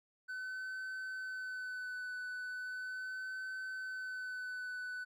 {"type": "tone with vibrato", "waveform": "triangle", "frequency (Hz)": 1510, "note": "F#6", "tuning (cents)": 35, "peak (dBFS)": -38, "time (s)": [0.28, 5.05], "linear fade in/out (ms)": 20, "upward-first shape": "sine", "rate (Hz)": 0.38, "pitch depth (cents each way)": 17, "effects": []}